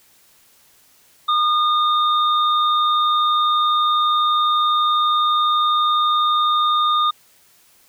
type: tone pair together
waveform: sine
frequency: 1220 / 3656 Hz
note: D#6 / A#7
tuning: -34 / -34 cents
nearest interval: octave + perfect fifth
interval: 1900 cents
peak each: -15 / -22 dBFS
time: 1.28-7.11 s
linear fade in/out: 10 ms
effects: white hiss -54 dBFS RMS until 7.88 s